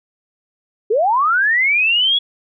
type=linear sweep; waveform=sine; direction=up; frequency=392.3 to 3393 Hz; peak=-12 dBFS; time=0.9-2.19 s; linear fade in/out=10 ms; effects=none